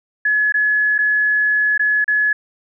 sine tone with dropouts, 1700 Hz, G#6, 40 cents sharp, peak -13 dBFS, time 0.25-2.33 s, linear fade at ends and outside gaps 5 ms, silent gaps 0.523-0.541 / 0.981-0.987 / 1.778-1.794 / 2.044-2.079 s, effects none

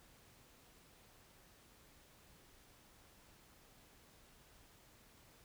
silence, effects pink hiss -65 dBFS RMS until 5.44 s

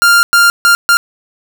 45% pulse tone bursts at uneven times, 1396.9 Hz, F6, in tune, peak -5 dBFS, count 4, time 0.02-0.23 / 0.33-0.5 / 0.65-0.75 / 0.89-0.97 s, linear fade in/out 0 ms, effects none

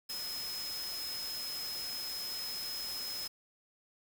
sine tone in noise, 5130 Hz, E8, 48 cents flat, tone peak -38 dBFS, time 0.09-3.28 s, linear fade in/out 10 ms, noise white, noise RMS -44 dBFS, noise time 0.09-3.28 s, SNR +3 dB, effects none

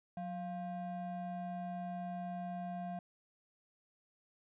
triangle ring-modulated tone, 440 Hz, A4, in tune, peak -34 dBFS, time 0.17-2.99 s, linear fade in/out 2 ms, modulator 258 Hz, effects resampled to 8000 Hz

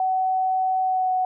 sine tone with pitch glide, 752 to 742.1 Hz, F#5 to F#5, +28 to +5 cents, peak -19 dBFS, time 0-1.25 s, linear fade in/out 2 ms, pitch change -23 cents, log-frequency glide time 0.8-1.13 s, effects none

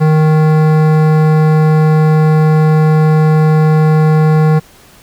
sine tone with hard clipping, 155.56 Hz, D#3, in tune, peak -8 dBFS, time 0-4.6 s, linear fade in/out 20 ms, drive 16 dB, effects pink hiss -42 dBFS RMS until 5.02 s

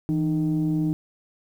sine tone pair together, 162.4 / 306.6 Hz, E3 / D#4, -26 / -25 cents, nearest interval major seventh, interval 1101 cents, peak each -22 dBFS, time 0.09-0.93 s, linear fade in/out 0 ms, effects tanh soft clip ceiling -16 dBFS + 9-bit

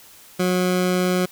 20% pulse tone, 181.8 Hz, F#3, 30 cents flat, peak -13 dBFS, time 0.39-1.26 s, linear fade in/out 10 ms, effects white hiss -47 dBFS RMS until 1.31 s

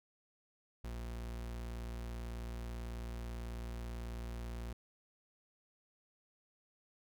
40% pulse tone, 58.27 Hz, A#1, in tune, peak -40 dBFS, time 0.84-4.73 s, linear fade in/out 5 ms, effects none

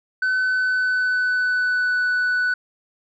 sine tone with pitch glide, 1515 to 1487.3 Hz, F#6 to F#6, +40 to +9 cents, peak -15 dBFS, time 0.22-2.54 s, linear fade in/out 5 ms, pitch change -31 cents, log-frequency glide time 0.35-2 s, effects tanh soft clip ceiling -17 dBFS

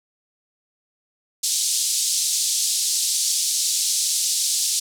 white band-pass noise, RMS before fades -22 dBFS, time 1.43-4.8 s, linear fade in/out 10 ms, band 4000 to 9200 Hz, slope 24 dB/octave, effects none

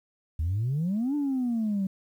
sine exponential two-way sweep, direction up then down, 74.9 to 297.6 to 188.3 Hz, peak -23 dBFS, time 0.39-1.87 s, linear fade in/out 5 ms, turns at 1.15 s, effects tanh soft clip ceiling -22 dBFS + 10-bit

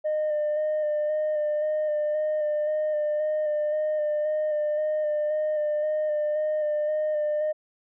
sine tone with vibrato, 607 Hz, D#5, 43 cents flat, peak -21 dBFS, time 0.04-7.53 s, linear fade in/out 20 ms, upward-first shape square, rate 1.9 Hz, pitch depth 17 cents each way, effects tanh soft clip ceiling -21 dBFS

